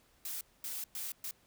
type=noise bursts at uneven times; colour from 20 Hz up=blue; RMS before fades=-40 dBFS; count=4; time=0.25-0.41 / 0.64-0.84 / 0.95-1.12 / 1.24-1.31 s; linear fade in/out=2 ms; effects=pink hiss -68 dBFS RMS until 1.46 s